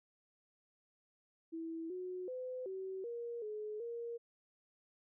sine tone with pitch steps, 327.3 / 365.6 / 508 / 380.2 / 471.7 / 425.1 / 468.9 Hz, E4 / F#4 / B4 / F#4 / A#4 / G#4 / A#4, -12 / -21 / +49 / +47 / +20 / +40 / +10 cents, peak -40 dBFS, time 1.52-4.18 s, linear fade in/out 20 ms, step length 380 ms, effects none

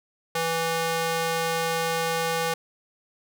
square tone with high-pass filter, 164.81 Hz, E3, in tune, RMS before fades -26 dBFS, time 0.35-2.54 s, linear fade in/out 5 ms, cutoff 520 Hz, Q 0.82, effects none

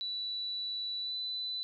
sine tone with pitch glide, 3951 to 3995 Hz, B7 to B7, 0 to +19 cents, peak -34 dBFS, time 0.01-1.63 s, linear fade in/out 0 ms, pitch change +19 cents, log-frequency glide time 1.01-1.15 s, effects none

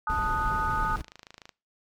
sine chord, D# diminished, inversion second, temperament equal, 880 / 1244.5 / 1480 Hz, A5 / D#6 / F#6, 0 / 0 / 0 cents, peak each -30 / -28 / -33 dBFS, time 0.07-0.96 s, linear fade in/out 2 ms
brown noise, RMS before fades -32 dBFS, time 0.09-1.02 s, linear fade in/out 10 ms
click train, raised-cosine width 0.2 ms, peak -27 dBFS, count 15, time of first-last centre 0.97-1.492 s, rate 26.8 Hz
effects noise-tail reverb RT60 0.3 s tail -23 dB re dry + MP3 96 kbps

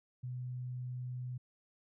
sine tone, 125.3 Hz, B2, 25 cents sharp, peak -38 dBFS, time 0.23-1.38 s, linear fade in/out 10 ms, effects none

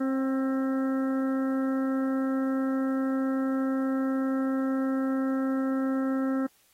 harmonic tone with a mistuned harmonic, 266 Hz, C4, 29 cents sharp, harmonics 1 / 2 / 3 / 4 / 5 / 6 / 7, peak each -25 / -34 / -45 / -48 / -39 / -46 / -49 dBFS, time 0-6.47 s, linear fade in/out 10 ms, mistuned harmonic 3, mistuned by -28 cents, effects white hiss -64 dBFS RMS until 6.73 s + AAC 48 kbps

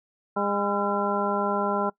harmonic tone with a mistuned harmonic, 202.8 Hz, G#3, 41 cents flat, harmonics 1 / 2 / 3 / 4 / 5 / 7, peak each -30 / -30 / -30 / -30 / -30 / -30 dBFS, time 0.36-1.9 s, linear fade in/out 10 ms, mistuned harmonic 7, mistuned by -74 cents, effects noise-tail reverb RT60 0.1 s tail -22 dB re dry

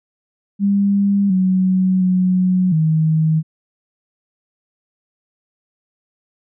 sine tone with pitch steps, 200 / 186.4 / 183.8 / 158.1 Hz, G3 / F#3 / F#3 / D#3, +35 / +13 / -11 / +28 cents, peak -12 dBFS, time 0.59-3.43 s, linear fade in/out 50 ms, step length 710 ms, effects none

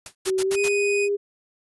white noise with exponential decay, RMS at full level -31 dBFS, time 0.06-0.15 s, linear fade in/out 2 ms, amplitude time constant 19 ms
white noise bursts, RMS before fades -28 dBFS, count 4, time 0.25-0.689 s, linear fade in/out 10 ms, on 55 ms, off 73 ms
sine tone with pitch glide, 378.2 to 405.3 Hz, F#4 to G#4, +38 to -42 cents, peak -20 dBFS, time 0.26-1.17 s, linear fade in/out 20 ms, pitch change +120 cents, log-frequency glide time 0.42-0.63 s
45% pulse tone, 2489 Hz, D#7, in tune, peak -24 dBFS, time 0.54-1.09 s, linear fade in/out 50 ms
effects resampled to 24000 Hz

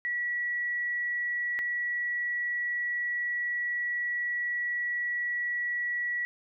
sine tone pair in turn, 1936 / 1936 Hz, B6 / B6, -35 / -35 cents, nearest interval unison, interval 0 cents, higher neither, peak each -28 dBFS, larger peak neither, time 0.05-1.59 / 1.59-6.25 s, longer second, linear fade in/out 0 ms, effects none

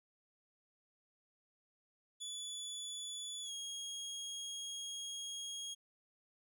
25% pulse tone with pitch glide, 3442 to 3279 Hz, A7 to G#7, -39 to -23 cents, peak -38 dBFS, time 2.2-5.75 s, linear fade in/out 20 ms, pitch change -84 cents, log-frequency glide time 3.42-3.52 s, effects none

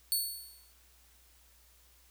5% pulse tone with exponential decay, 4435 Hz, C#8, in tune, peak -19 dBFS, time 0.12-0.72 s, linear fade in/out 0 ms, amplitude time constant 130 ms, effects added 60 Hz sine -64 dBFS peak until 2.1 s + white hiss -64 dBFS RMS until 2.1 s

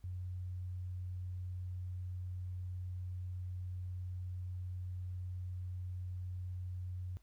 sine tone, 90.8 Hz, F#2, 32 cents flat, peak -39 dBFS, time 0.04-7.17 s, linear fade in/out 0 ms, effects added 50 Hz sine -63 dBFS peak until 7.22 s + pink hiss -75 dBFS RMS until 7.22 s

